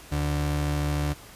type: tone pair together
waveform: 35% pulse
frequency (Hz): 73.42 / 146.84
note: D2 / D3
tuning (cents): 0 / 0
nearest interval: octave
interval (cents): 1200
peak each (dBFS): -25 / -28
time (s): 0.11-1.14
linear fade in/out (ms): 20
effects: pink hiss -47 dBFS RMS until 1.35 s + resampled to 32000 Hz